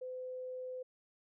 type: tone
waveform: sine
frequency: 509 Hz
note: C5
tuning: 48 cents flat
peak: -40 dBFS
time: 0.01-0.83 s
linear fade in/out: 10 ms
effects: none